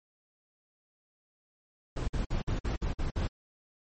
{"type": "noise bursts", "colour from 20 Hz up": "brown", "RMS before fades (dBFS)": -30, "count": 8, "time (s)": [1.96, 3.277], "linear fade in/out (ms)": 10, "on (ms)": 120, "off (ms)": 51, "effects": ["MP3 32 kbps"]}